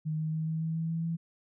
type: tone with pitch steps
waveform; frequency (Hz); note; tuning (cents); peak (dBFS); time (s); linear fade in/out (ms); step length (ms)
sine; 155.56 / 157 / 158.46 / 159.93 / 161.42 / 162.92 / 164.43 / 165.96; D#3 / D#3 / D#3 / D#3 / E3 / E3 / E3 / E3; 0 / +16 / +32 / +48 / -36 / -20 / -4 / +12; -29; 0.05-1.17; 20; 140
effects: none